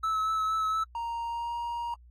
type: tone with vibrato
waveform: triangle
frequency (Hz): 1300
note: E6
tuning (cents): -24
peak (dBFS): -24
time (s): 0.03-0.84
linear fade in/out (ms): 10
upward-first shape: sine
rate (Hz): 4.3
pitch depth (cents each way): 16
type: tone with pitch glide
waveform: triangle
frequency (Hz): 932.3 to 943.7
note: A#5 to A#5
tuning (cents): 0 to +21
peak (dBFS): -29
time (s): 0.95-1.94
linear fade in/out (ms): 2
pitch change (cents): +21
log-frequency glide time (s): 1.26-1.55
effects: added 60 Hz sine -51 dBFS peak until 2.1 s + AAC 48 kbps